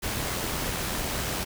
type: noise with amplitude modulation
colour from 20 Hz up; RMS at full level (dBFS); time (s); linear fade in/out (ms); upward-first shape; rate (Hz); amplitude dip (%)
pink; -29; 0.02-1.45; 20; sine; 88.2; 25
effects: none

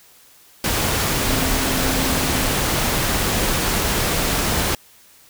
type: tone in noise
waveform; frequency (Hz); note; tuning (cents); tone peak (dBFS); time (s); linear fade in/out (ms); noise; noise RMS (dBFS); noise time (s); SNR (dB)
sine; 261.6; C4; 0; -26; 1.29-2.47; 2; pink; -20; 0.64-4.75; -9
effects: white hiss -50 dBFS RMS until 5.29 s

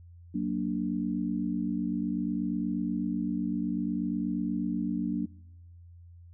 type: chord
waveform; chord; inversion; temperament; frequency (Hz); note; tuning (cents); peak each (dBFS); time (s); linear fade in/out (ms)
sine; Gb augmented; none; equal; 185 / 233.1 / 293.7; Gb3 / Bb3 / D4; 0 / 0 / 0; -32; 0.34-5.26; 10
effects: noise-tail reverb RT60 1.0 s tail -25 dB re dry + added 86 Hz sine -48 dBFS peak until 6.33 s

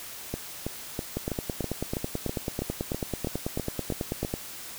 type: two click trains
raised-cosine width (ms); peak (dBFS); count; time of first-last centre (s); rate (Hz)
2; -15 / -16; 30 / 13; 1.17-4.339 / 0.34-4.249; 9.15 / 3.07
effects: white hiss -41 dBFS RMS until 4.78 s

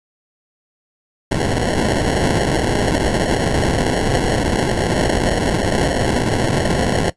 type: noise with sample-and-hold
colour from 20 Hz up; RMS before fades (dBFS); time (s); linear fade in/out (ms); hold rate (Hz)
white; -17; 1.31-7.1; 5; 1225
effects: noise-tail reverb RT60 0.1 s tail -17 dB re dry + resampled to 24000 Hz

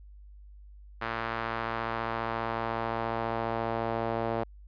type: tone with band-pass filter sweep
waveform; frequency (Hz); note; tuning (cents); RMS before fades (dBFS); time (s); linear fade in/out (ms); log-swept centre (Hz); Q
sawtooth; 114.4; A#2; -32; -32; 1.01-4.44; 10; 1400 to 640; 1.4
effects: added 50 Hz sine -47 dBFS peak until 4.67 s + resampled to 11025 Hz

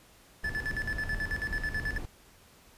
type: noise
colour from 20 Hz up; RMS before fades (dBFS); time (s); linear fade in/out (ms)
brown; -37; 0.43-2.06; 10
type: tone with tremolo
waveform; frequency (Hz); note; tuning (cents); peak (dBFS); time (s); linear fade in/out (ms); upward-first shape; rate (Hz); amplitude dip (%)
triangle; 1738; A6; -22; -28; 0.44-1.98; 5; square; 9.2; 80
effects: pink hiss -58 dBFS RMS until 2.77 s + resampled to 32000 Hz

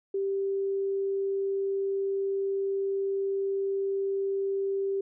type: tone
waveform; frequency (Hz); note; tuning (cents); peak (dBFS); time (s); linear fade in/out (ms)
sine; 392; G4; 0; -26; 0.14-5.01; 5
effects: none

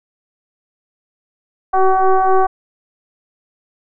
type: tone with frequency modulation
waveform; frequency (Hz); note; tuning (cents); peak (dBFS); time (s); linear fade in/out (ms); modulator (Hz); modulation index
sine; 380; F#4; +46; -9; 1.73-2.47; 10; 378; 1.8
effects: none

